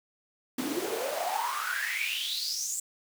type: noise with high-pass filter sweep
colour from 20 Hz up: pink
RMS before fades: -32 dBFS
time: 0.58-2.8 s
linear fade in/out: 5 ms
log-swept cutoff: 250 to 7800 Hz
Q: 9.2
effects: none